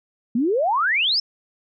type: exponential sweep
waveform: sine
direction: up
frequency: 220 to 5430 Hz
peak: -17 dBFS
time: 0.35-1.2 s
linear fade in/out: 5 ms
effects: none